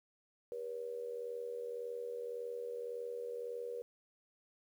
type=tone with amplitude modulation; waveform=sine; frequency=480 Hz; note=B4; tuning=49 cents flat; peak=-36 dBFS; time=0.52-3.82 s; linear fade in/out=0 ms; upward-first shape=sine; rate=81.8 Hz; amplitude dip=75%; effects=11-bit